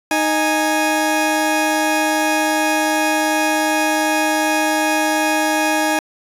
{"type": "tone pair together", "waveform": "20% pulse", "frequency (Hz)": [310.5, 828.9], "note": ["D#4", "G#5"], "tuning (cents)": [-3, -4], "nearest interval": "octave + perfect fourth", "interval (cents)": 1699, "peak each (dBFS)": -13, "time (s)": [0.11, 5.99], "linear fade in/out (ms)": 2, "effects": ["resampled to 32000 Hz"]}